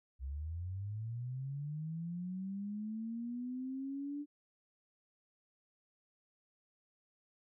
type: linear sweep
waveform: sine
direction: up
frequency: 63.4 to 293.7 Hz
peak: -38 dBFS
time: 0.19-4.26 s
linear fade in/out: 50 ms
effects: none